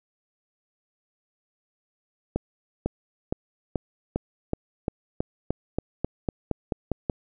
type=accelerating click train; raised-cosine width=2 ms; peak=-11 dBFS; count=16; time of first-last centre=2.36-7.098 s; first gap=500 ms; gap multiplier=0.93; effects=none